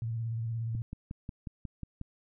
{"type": "tone with vibrato", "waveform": "sine", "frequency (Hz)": 114.3, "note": "A#2", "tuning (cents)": -34, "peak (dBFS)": -31, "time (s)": [0.02, 0.82], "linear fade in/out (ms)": 0, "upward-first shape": "square", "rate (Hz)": 17, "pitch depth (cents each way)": 37}
{"type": "click train", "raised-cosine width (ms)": 5, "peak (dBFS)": -26, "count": 8, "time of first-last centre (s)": [0.75, 2.014], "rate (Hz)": 5.54}
{"effects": []}